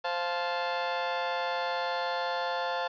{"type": "chord", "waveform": "30% pulse", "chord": "F major", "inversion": "second", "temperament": "just", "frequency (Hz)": [523.8, 698.5, 873.1], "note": ["C5", "F5", "A5"], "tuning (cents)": [2, 0, -14], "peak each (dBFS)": -31, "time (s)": [0.04, 2.88], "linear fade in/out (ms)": 10, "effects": ["resampled to 11025 Hz", "9-bit"]}